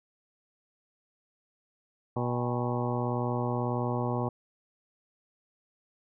harmonic tone with a mistuned harmonic, 121.7 Hz, B2, 25 cents flat, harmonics 1 / 2 / 3 / 4 / 5 / 6 / 7 / 8 / 9, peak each -31 / -34 / -36 / -37 / -38 / -39 / -39 / -40 / -41 dBFS, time 2.16-4.29 s, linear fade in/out 5 ms, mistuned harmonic 6, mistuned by +100 cents, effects none

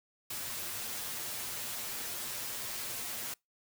white noise with comb filter, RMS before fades -39 dBFS, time 0.3-3.34 s, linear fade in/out 5 ms, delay 8.4 ms, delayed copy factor +0.75, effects noise-tail reverb RT60 0.2 s tail -26 dB re dry

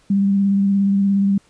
sine tone with vibrato, 197.9 Hz, G3, 17 cents sharp, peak -13 dBFS, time 0.1-1.38 s, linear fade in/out 5 ms, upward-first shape square, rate 17 Hz, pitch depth 14 cents each way, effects pink hiss -56 dBFS RMS until 1.49 s + resampled to 22050 Hz

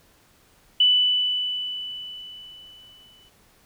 sine tone with exponential decay, 2983 Hz, F#7, 13 cents sharp, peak -13 dBFS, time 0.8-3.29 s, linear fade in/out 5 ms, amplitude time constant 540 ms, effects pink hiss -58 dBFS RMS until 3.65 s

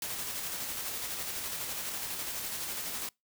white noise with tremolo, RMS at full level -36 dBFS, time 0.02-3.09 s, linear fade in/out 2 ms, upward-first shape square, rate 12 Hz, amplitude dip 25%, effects noise-tail reverb RT60 0.2 s tail -26 dB re dry

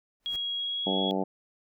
pink noise with exponential growth, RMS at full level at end -43 dBFS, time 0.2-0.36 s, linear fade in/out 1 ms, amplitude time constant 34 ms
sine tone with pitch glide, 3300 to 3338 Hz, G#7 to G#7, -12 to +8 cents, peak -29 dBFS, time 0.26-1.11 s, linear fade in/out 0 ms, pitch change +20 cents, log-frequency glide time 0.57-0.98 s
harmonic tone, 95.8 Hz, G2, 39 cents flat, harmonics 2 / 3 / 4 / 5 / 6 / 7 / 8 / 9, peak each -31 / -33 / -34 / -35 / -36 / -36 / -37 / -38 dBFS, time 0.86-1.24 s, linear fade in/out 10 ms
effects none

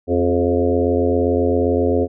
harmonic tone with a mistuned harmonic, 87.6 Hz, F2, 6 cents sharp, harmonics 1 / 3 / 4 / 5 / 6 / 7 / 8, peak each -22 / -20 / -23 / -19 / -22 / -28 / -29 dBFS, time 0.07-2.08 s, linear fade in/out 50 ms, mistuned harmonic 5, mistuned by -40 cents, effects none

